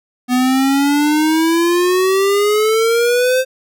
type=exponential sweep; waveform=square; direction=up; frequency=246.9 to 523.3 Hz; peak=-12 dBFS; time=0.28-3.45 s; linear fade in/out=50 ms; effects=none